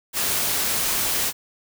white noise, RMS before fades -23 dBFS, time 0.13-1.33 s, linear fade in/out 50 ms, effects none

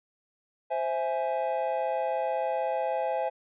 triangle chord, C augmented, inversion none, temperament equal with one note detuned, 523.3 / 659.3 / 833 Hz, C5 / E5 / G#5, 0 / 0 / +5 cents, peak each -29 dBFS, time 0.7-3.3 s, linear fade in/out 20 ms, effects resampled to 8000 Hz

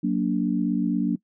sine chord, Gb augmented, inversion none, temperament equal with one note detuned, 185 / 233.1 / 289.6 Hz, Gb3 / Bb3 / D4, 0 / 0 / -24 cents, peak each -25 dBFS, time 0.03-1.16 s, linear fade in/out 10 ms, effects noise-tail reverb RT60 0.1 s tail -22 dB re dry

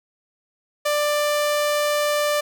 sawtooth tone, 591 Hz, D5, 11 cents sharp, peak -15 dBFS, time 0.85-2.41 s, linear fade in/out 10 ms, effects none

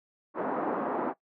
pink band-pass noise, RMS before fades -31 dBFS, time 0.34-1.14 s, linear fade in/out 50 ms, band 250 to 1200 Hz, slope 24 dB/octave, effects noise-tail reverb RT60 0.1 s tail -18 dB re dry

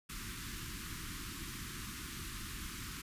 pink band-stop noise, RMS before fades -44 dBFS, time 0.09-3.02 s, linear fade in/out 10 ms, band 350 to 1100 Hz, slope 48 dB/octave, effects resampled to 32000 Hz

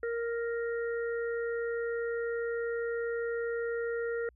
harmonic tone, 466.2 Hz, A#4, in tune, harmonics 1 / 3 / 4, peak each -31 / -41 / -43 dBFS, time 0.03-4.29 s, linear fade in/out 2 ms, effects added 60 Hz sine -60 dBFS peak until 4.35 s

